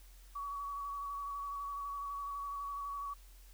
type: tone with vibrato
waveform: sine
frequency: 1131 Hz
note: C#6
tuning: 34 cents sharp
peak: -38 dBFS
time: 0.35-3.14 s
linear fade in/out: 10 ms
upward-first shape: square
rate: 12 Hz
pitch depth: 17 cents each way
effects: added 44 Hz sine -54 dBFS peak until 3.53 s + white hiss -64 dBFS RMS until 3.53 s